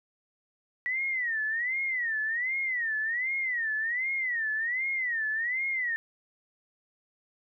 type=tone with vibrato; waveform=sine; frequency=1928 Hz; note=B6; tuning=42 cents flat; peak=-27 dBFS; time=0.86-5.96 s; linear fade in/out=0 ms; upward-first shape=sine; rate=1.3 Hz; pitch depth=190 cents each way; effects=none